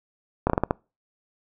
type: slowing click train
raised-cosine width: 1 ms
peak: -6 dBFS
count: 6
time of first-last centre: 0.47-0.709 s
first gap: 28 ms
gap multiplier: 1.27
effects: noise-tail reverb RT60 0.3 s tail -26 dB re dry